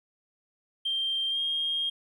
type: tone with pitch glide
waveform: triangle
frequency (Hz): 3168 to 3231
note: G7 to G#7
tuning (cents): +18 to -48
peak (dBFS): -23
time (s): 0.85-1.9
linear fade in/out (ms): 10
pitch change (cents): +34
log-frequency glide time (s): 1.29-1.39
effects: tanh soft clip ceiling -24 dBFS